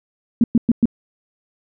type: tone bursts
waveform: sine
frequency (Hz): 233.1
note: A#3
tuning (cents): 0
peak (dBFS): -9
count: 4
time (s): 0.41-0.856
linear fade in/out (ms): 2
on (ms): 29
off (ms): 110
effects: none